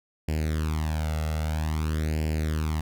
sawtooth tone with flanger, 77.78 Hz, D#2, in tune, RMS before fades -27 dBFS, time 0.28-2.81 s, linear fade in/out 5 ms, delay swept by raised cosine 0.4 to 1.5 ms, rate 0.51 Hz, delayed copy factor +0.8, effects none

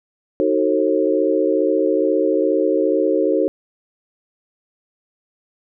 sine chord, D# diminished seventh, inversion none, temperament just, 311.1 / 373.4 / 448 / 537.6 Hz, D#4 / F#4 / A4 / C5, 0 / +16 / +31 / +47 cents, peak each -20 dBFS, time 0.4-3.48 s, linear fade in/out 0 ms, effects none

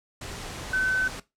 sine tone in noise, 1521 Hz, F#6, 47 cents sharp, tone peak -22 dBFS, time 0.73-1.08 s, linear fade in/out 5 ms, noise pink, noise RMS -37 dBFS, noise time 0.21-1.2 s, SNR +12 dB, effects noise-tail reverb RT60 0.2 s tail -17 dB re dry + low-pass 9000 Hz 12 dB/octave

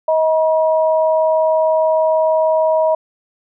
sine tone pair together, 633.6 / 960 Hz, D#5 / B5, +31 / -49 cents, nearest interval perfect fifth, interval 720 cents, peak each -12 / -19 dBFS, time 0.08-2.95 s, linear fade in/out 5 ms, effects none

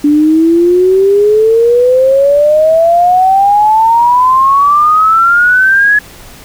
sine exponential sweep, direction up, 290 to 1700 Hz, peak -4 dBFS, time 0.04-5.99 s, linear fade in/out 5 ms, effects pink hiss -34 dBFS RMS until 6.44 s

